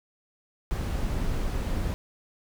brown noise, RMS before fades -28 dBFS, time 0.71-1.94 s, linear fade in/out 0 ms, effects none

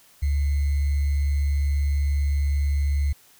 sine tone with sample-and-hold, 71.2 Hz, C#2, 47 cents sharp, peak -19 dBFS, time 0.22-3.13 s, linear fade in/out 10 ms, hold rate 2100 Hz, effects white hiss -55 dBFS RMS until 3.39 s

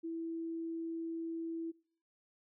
sine tone, 329.6 Hz, E4, in tune, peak -37 dBFS, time 0.03-1.72 s, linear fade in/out 20 ms, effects noise-tail reverb RT60 0.5 s tail -23 dB re dry

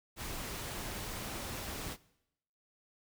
pink noise, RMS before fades -41 dBFS, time 0.16-1.97 s, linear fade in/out 50 ms, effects noise-tail reverb RT60 0.8 s tail -20 dB re dry

